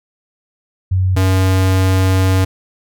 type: tone pair in turn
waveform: sine / square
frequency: 93.2 / 94.23 Hz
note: F#2 / F#2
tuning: +13 / +32 cents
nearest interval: unison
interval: 19 cents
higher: second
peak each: -11 dBFS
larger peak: neither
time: 0.91-1.16 / 1.16-2.45 s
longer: second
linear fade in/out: 10 ms
effects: none